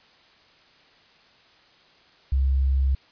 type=tone; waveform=sine; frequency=67 Hz; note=C2; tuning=42 cents sharp; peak=-18 dBFS; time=2.32-2.95 s; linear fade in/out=5 ms; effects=white hiss -56 dBFS RMS until 3.11 s + resampled to 11025 Hz